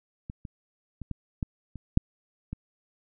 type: clicks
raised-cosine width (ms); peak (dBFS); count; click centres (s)
5; -24 / -26 / -25 / -20 / -16 / -27 / -6 / -21; 8; 0.299 / 0.452 / 1.017 / 1.113 / 1.428 / 1.757 / 1.974 / 2.53
effects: none